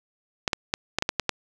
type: clicks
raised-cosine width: 0.2 ms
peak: -5 dBFS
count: 8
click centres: 0.478 / 0.532 / 0.739 / 0.986 / 1.024 / 1.091 / 1.197 / 1.293 s
effects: none